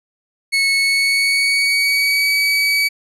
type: tone with pitch glide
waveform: 30% pulse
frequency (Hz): 2200 to 2276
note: C#7 to C#7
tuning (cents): -14 to +45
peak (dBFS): -11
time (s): 0.52-2.89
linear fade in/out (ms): 20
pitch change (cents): +59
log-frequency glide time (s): 0.7-2.32
effects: low-pass 11000 Hz 12 dB/octave